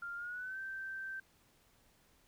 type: tone with pitch glide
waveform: sine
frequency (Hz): 1396.9 to 1558.9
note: F6 to G6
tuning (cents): 0 to -10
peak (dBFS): -40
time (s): 0.02-1.2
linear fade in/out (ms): 5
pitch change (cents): +190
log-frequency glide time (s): 0.16-0.59
effects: pink hiss -69 dBFS RMS until 2.27 s